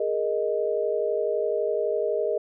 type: chord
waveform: sine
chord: Ab suspended second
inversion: none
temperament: just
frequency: 415.3 / 467.2 / 623 Hz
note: Ab4 / Bb4 / Eb5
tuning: 0 / +4 / +2 cents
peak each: -27 dBFS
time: 0-2.38 s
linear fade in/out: 5 ms
effects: none